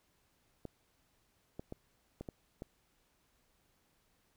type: clicks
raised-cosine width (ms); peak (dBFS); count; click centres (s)
2; -29; 6; 0.653 / 1.595 / 1.724 / 2.21 / 2.288 / 2.621
effects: pink hiss -74 dBFS RMS until 4.36 s